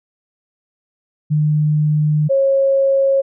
sine tone pair in turn, 151.4 / 544.5 Hz, D#3 / C#5, -47 / -31 cents, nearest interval octave + minor seventh, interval 2216 cents, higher second, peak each -12 / -11 dBFS, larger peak second, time 1.3-2.29 / 2.29-3.22 s, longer first, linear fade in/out 20 ms, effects none

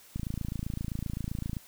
click train, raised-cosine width 5 ms, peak -21 dBFS, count 40, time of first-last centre 0.16-1.568 s, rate 27.7 Hz, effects white hiss -55 dBFS RMS until 1.67 s

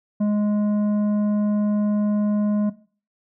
sine tone with tanh clipping, 208.3 Hz, G#3, 5 cents sharp, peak -19 dBFS, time 0.2-2.7 s, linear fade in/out 10 ms, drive 8 dB, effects noise-tail reverb RT60 0.4 s tail -17 dB re dry

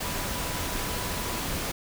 sine tone in noise, 987.8 Hz, B5, in tune, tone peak -41 dBFS, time 0.03-1.41 s, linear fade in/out 10 ms, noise pink, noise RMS -31 dBFS, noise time 0-1.72 s, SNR -13 dB, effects none

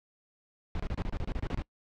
brown noise bursts, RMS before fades -32 dBFS, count 12, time 0.75-1.62 s, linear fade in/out 0 ms, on 45 ms, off 30 ms, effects noise-tail reverb RT60 0.1 s tail -23 dB re dry + low-pass 4000 Hz 12 dB/octave

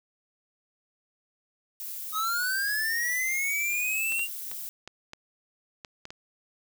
violet noise, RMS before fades -37 dBFS, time 1.8-4.69 s, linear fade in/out 0 ms
square linear sweep, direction up, 1245 to 2800 Hz, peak -27 dBFS, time 2.12-4.28 s, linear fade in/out 50 ms
clicks, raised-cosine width 0.2 ms, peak -23 dBFS, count 8, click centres 4.122 / 4.194 / 4.515 / 4.876 / 5.134 / 5.848 / 6.054 / 6.105 s
effects none

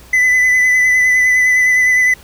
triangle tone with vibrato, 2005 Hz, B6, 26 cents sharp, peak -7 dBFS, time 0.13-2.14 s, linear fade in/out 5 ms, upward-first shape sine, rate 9.8 Hz, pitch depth 20 cents each way, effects added 60 Hz sine -42 dBFS peak until 2.23 s + pink hiss -42 dBFS RMS until 2.23 s

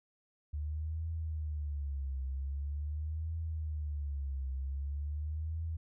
sine tone with vibrato, 73.42 Hz, D2, in tune, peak -34 dBFS, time 0.53-5.77 s, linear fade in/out 10 ms, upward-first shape triangle, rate 0.44 Hz, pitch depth 190 cents each way, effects none

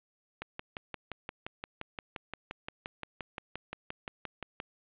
click train, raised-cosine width 0.3 ms, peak -21 dBFS, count 25, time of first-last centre 0.42-4.601 s, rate 5.74 Hz, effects resampled to 8000 Hz + 8-bit

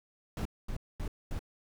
brown noise bursts, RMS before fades -35 dBFS, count 4, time 0.37-1.392 s, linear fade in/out 2 ms, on 83 ms, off 230 ms, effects none

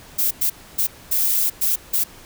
violet noise bursts at uneven times, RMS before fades -19 dBFS, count 6, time 0.18-0.31 / 0.41-0.5 / 0.78-0.87 / 1.11-1.5 / 1.61-1.76 / 1.93-2.04 s, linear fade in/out 10 ms, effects pink hiss -44 dBFS RMS until 2.25 s

